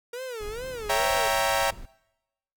45% pulse tone with vibrato, 465.6 Hz, A#4, 2 cents flat, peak -33 dBFS, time 0.13-1.28 s, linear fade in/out 5 ms, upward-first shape sine, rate 2.3 Hz, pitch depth 200 cents each way
brown noise, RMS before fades -42 dBFS, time 0.4-1.86 s, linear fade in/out 10 ms
sawtooth chord, C# diminished seventh, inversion none, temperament equal, 554.4 / 659.3 / 784 / 932.3 Hz, C#5 / E5 / G5 / Bb5, 0 / 0 / 0 / 0 cents, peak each -24 dBFS, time 0.89-1.71 s, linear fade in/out 10 ms
effects noise-tail reverb RT60 0.9 s tail -24 dB re dry

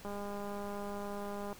click train, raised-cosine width 1 ms, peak -29 dBFS, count 301, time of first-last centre 0.05-1.528 s, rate 203 Hz, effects pink hiss -54 dBFS RMS until 1.59 s

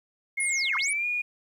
sine tone with pitch glide, 2151 to 2442 Hz, C7 to D#7, +47 to -33 cents, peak -25 dBFS, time 0.37-1.22 s, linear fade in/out 10 ms, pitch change +220 cents, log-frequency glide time 0.8-1.06 s
sine linear two-way sweep, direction down then up, 10548 to 958 to 10548 Hz, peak -27 dBFS, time 0.4-0.93 s, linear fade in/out 2 ms, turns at 0.76 s
effects tanh soft clip ceiling -16 dBFS + 10-bit

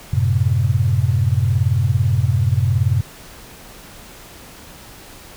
sine chord, F# diminished, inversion none, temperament equal, 92.5 / 110 / 130.81 Hz, F#2 / A2 / C3, 0 / 0 / 0 cents, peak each -18 dBFS, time 0.13-3.01 s, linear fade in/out 5 ms, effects pink hiss -40 dBFS RMS until 5.36 s

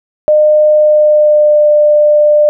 sine tone with pitch glide, 607 to 597.3 Hz, D#5 to D5, -43 to +29 cents, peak -4 dBFS, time 0.28-2.49 s, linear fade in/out 0 ms, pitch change -28 cents, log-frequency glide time 0.74-1.71 s, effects none

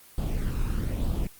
brown noise with flanger, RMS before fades -27 dBFS, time 0.18-1.27 s, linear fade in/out 2 ms, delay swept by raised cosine 0.24 to 0.79 ms, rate 1.1 Hz, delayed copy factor +0.65, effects white hiss -52 dBFS RMS until 1.39 s + Opus 24 kbps

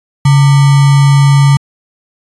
sine tone with sample-and-hold, 140 Hz, C#3, 18 cents sharp, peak -3 dBFS, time 0.25-1.57 s, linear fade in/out 5 ms, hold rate 1050 Hz, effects resampled to 24000 Hz

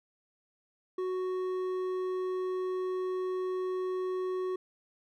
triangle tone with hard clipping, 370 Hz, F#4, in tune, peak -32 dBFS, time 0.98-4.56 s, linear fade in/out 5 ms, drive 10 dB, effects none

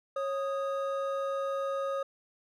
triangle tone pair together, 547.9 / 1245 Hz, C#5 / D#6, -20 / +1 cents, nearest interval octave + major second, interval 1421 cents, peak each -29 / -34 dBFS, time 0.16-2.03 s, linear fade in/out 5 ms, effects none

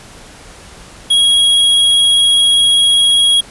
square tone, 3305 Hz, G#7, 9 cents flat, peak -8 dBFS, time 1.1-3.41 s, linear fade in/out 10 ms, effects pink hiss -37 dBFS RMS until 3.5 s + resampled to 24000 Hz

